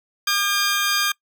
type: tone pair together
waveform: 15% pulse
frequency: 1207.5 / 1609 Hz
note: D6 / G6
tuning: +48 / +45 cents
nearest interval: perfect fourth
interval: 497 cents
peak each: -16 / -14 dBFS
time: 0.27-1.12 s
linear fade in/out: 5 ms
effects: noise-tail reverb RT60 0.1 s tail -23 dB re dry